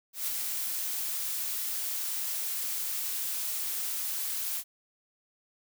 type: noise with ADSR envelope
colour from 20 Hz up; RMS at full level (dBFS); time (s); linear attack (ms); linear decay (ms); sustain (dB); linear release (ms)
blue; -30; 0.13-4.64; 150; 8; -3; 60
effects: none

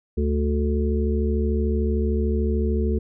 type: harmonic tone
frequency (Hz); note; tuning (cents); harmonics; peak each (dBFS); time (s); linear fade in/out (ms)
73.42; D2; 0; 1 / 3 / 5 / 6; -21 / -26 / -28 / -29; 0.17-2.99; 10
effects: none

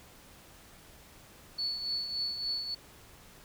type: tone with tremolo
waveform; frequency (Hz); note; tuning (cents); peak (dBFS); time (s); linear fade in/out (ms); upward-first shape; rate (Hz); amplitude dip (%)
sine; 4435; C#8; 0; -29; 1.58-2.75; 10; triangle; 3.5; 60
effects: pink hiss -55 dBFS RMS until 3.44 s

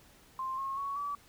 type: tone with pitch steps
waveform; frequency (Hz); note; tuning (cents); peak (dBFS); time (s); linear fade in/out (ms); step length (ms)
sine; 1051 / 1082.4 / 1114.8 / 1148.1; C6 / C#6 / C#6 / D6; +7 / -42 / +9 / -40; -33; 0.39-1.15; 2; 190
effects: pink hiss -60 dBFS RMS until 1.28 s

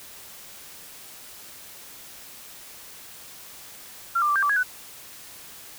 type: tone with pitch steps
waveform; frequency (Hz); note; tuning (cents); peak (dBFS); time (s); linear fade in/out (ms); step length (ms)
sine; 1371 / 1192 / 1169 / 1586 / 1160 / 1657 / 1495; F6 / D6 / D6 / G6 / D6 / G#6 / F#6; -32 / +25 / -8 / +20 / -22 / -4 / +17; -19; 4.15-4.633; 10; 69
effects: white hiss -44 dBFS RMS until 5.78 s

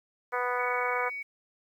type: harmonic tone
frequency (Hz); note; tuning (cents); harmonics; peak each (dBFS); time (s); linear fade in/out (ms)
246.9; B3; 0; 2 / 3 / 4 / 5 / 6 / 7 / 8 / 9; -33 / -36 / -33 / -34 / -35 / -40 / -41 / -41; 0.32-1.1; 20
type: tone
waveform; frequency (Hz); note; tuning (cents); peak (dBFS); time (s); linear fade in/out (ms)
sine; 2250; C#7; +25; -34; 0.58-1.23; 10
effects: 10-bit

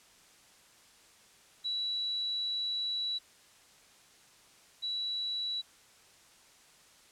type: tone pair in turn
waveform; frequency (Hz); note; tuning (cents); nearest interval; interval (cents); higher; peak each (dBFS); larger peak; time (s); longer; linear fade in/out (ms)
sine; 3928 / 3928; B7 / B7; -10 / -10; unison; 0; neither; -31 / -32; first; 1.64-3.19 / 4.82-5.62; first; 20
effects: white hiss -60 dBFS RMS until 7.11 s + low-pass 9000 Hz 12 dB/octave

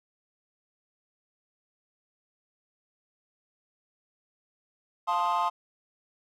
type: chord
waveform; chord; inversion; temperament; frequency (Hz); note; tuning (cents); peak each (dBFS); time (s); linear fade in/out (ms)
triangle; F dominant seventh; none; equal; 698.5 / 880 / 1046.5 / 1244.5; F5 / A5 / C6 / Eb6; 0 / 0 / 0 / 0; -29 / -26 / -25 / -29; 5.07-5.5; 20
effects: tanh soft clip ceiling -18 dBFS

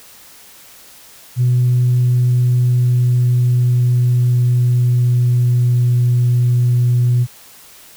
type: tone with pitch glide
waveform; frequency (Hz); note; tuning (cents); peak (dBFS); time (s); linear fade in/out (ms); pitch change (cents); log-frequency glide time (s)
sine; 124 to 122.29; B2 to B2; +7 to -17; -9; 1.36-7.27; 50; -24; 1.53-5.85
effects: tanh soft clip ceiling -7 dBFS + white hiss -42 dBFS RMS until 7.96 s

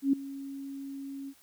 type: tone with ADSR envelope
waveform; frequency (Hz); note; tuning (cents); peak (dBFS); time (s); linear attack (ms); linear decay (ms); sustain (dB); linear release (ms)
sine; 275.1; C#4; -13; -19; 0.02-1.34; 110; 6; -18; 56
effects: white hiss -61 dBFS RMS until 1.42 s

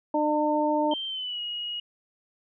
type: harmonic tone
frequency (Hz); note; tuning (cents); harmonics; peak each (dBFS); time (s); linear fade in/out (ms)
301.2; D4; +44; 1 / 2 / 3; -26 / -26 / -26; 0.14-0.94; 5
type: tone with pitch glide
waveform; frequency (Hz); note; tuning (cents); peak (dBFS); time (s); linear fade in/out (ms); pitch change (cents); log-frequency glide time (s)
sine; 3136 to 2892; G7 to F#7; 0 to -40; -30; 0.91-1.8; 5; -140; 1.07-1.4
effects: none

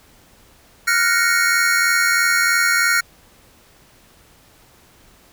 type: chord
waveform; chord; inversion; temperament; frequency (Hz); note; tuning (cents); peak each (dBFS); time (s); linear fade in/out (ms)
square; Gb major seventh; third; equal; 1396.9 / 1480 / 1864.7 / 2217; F6 / Gb6 / Bb6 / Db7; 0 / 0 / 0 / 0; -19 / -22 / -21 / -22; 0.87-3.01; 10
effects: pink hiss -51 dBFS RMS until 5.32 s

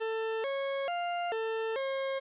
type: tone with pitch steps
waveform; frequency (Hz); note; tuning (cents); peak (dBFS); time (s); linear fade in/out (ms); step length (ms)
40% pulse; 445.1 / 549 / 699 / 446.3 / 539; A4 / C#5 / F5 / A4 / C#5; +20 / -17 / +1 / +25 / -49; -30; 0-2.2; 20; 440
effects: resampled to 8000 Hz + 11-bit

